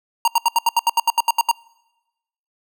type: tone bursts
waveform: square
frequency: 932.3 Hz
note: A#5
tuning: in tune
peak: -13 dBFS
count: 13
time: 0.25-1.514 s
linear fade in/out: 2 ms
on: 28 ms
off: 75 ms
effects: noise-tail reverb RT60 1.0 s tail -26 dB re dry